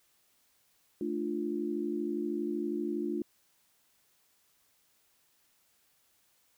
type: chord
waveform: sine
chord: D minor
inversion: second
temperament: equal with one note detuned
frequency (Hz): 220 / 296.6 / 349.2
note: A3 / D4 / F4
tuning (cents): 0 / +17 / 0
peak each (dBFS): -37 / -35 / -34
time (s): 1.01-3.22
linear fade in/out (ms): 2
effects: white hiss -70 dBFS RMS until 6.57 s